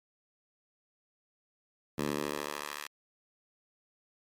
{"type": "tone with high-pass filter sweep", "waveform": "10% pulse", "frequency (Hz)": 73.42, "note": "D2", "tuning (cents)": 0, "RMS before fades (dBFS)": -36, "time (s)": [1.98, 2.87], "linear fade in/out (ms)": 5, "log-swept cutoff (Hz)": [170, 1600], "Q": 0.85, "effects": ["MP3 96 kbps"]}